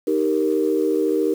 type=chord; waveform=sine; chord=Eb major; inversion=none; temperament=equal; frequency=311.1 / 392 / 466.2 Hz; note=Eb4 / G4 / Bb4; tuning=0 / 0 / 0 cents; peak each=-21 dBFS; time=0.07-1.34 s; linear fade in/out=5 ms; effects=tanh soft clip ceiling -7 dBFS + 7-bit